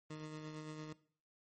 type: tone with tremolo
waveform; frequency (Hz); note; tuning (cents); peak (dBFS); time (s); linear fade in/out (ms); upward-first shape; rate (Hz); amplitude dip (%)
20% pulse; 154.5; D#3; -12; -39; 0.1-0.93; 5; sine; 8.8; 35
effects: noise-tail reverb RT60 0.5 s tail -19 dB re dry + MP3 32 kbps